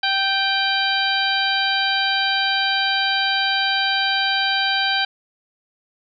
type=harmonic tone with a mistuned harmonic; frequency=780 Hz; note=G5; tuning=9 cents flat; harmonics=1 / 2 / 3 / 4 / 5 / 6; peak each=-24 / -22 / -28 / -24 / -25 / -27 dBFS; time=0.03-5.05 s; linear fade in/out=5 ms; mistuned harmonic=3; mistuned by=+35 cents; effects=none